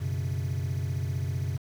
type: chord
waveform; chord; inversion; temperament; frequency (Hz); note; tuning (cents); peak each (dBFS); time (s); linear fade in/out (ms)
triangle; F# suspended fourth; none; just; 92.5 / 123.33 / 138.75; F#2 / B2 / C#3; 0 / -2 / +2; -28 / -30 / -30; 0-1.58; 20
effects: tanh soft clip ceiling -20 dBFS + 8-bit